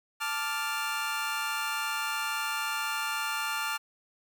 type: chord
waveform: 25% pulse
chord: D minor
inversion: second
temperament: equal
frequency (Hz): 880 / 1174.7 / 1396.9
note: A5 / D6 / F6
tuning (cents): 0 / 0 / 0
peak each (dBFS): -32 / -32 / -29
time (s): 0.2-3.78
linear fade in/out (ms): 20
effects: none

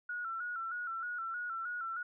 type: tone with vibrato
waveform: sine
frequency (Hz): 1396.9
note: F6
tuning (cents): 0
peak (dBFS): -36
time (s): 0.09-2.03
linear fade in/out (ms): 5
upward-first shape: square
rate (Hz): 3.2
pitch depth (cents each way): 66
effects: none

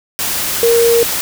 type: tone in noise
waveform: sine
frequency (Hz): 466.2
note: A#4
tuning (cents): 0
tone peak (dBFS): -8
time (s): 0.63-1.03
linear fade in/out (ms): 0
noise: white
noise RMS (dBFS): -18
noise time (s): 0.19-1.21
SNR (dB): +7
effects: none

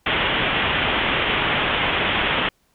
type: low-pass noise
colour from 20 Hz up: white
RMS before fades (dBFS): -21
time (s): 0.06-2.49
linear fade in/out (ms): 5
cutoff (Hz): 3400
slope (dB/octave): 96
effects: pink hiss -64 dBFS RMS until 2.74 s

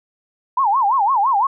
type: tone with vibrato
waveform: sine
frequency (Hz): 932.3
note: A#5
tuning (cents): 0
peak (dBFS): -13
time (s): 0.57-1.47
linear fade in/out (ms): 5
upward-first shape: sine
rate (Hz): 5.9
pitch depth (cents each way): 290
effects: none

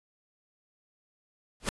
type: noise with exponential growth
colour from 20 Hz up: pink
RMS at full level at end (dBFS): -24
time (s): 1.6-1.69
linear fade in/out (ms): 1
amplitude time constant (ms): 18
effects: resampled to 24000 Hz

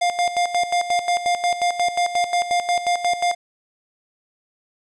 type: tone with tremolo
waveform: square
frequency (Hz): 704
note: F5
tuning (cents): +14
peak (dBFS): -17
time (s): 0.01-3.35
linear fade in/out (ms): 10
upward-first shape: square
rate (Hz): 5.6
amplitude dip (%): 70
effects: resampled to 22050 Hz + 9-bit

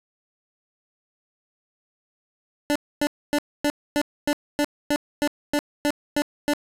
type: tone bursts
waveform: 25% pulse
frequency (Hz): 292.7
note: D4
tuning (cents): -6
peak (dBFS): -15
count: 13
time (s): 2.7-6.535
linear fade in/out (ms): 0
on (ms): 55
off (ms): 260
effects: resampled to 32000 Hz + 7-bit

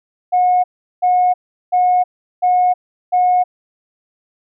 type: tone bursts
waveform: sine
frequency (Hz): 725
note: F#5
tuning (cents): -35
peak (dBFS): -9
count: 5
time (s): 0.32-3.44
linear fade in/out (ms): 20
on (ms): 320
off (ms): 380
effects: tanh soft clip ceiling -6 dBFS

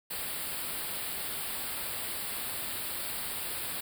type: band-stop noise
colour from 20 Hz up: white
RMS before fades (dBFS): -36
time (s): 0.1-3.81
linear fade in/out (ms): 10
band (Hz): 4900 to 7900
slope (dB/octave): 96
effects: none

